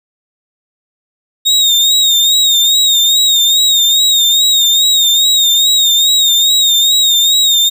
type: tone with vibrato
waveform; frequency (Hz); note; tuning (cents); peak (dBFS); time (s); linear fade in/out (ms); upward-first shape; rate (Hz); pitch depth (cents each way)
35% pulse; 3717; A#7; -6; -6; 1.45-7.7; 20; sine; 2.4; 63
effects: 8-bit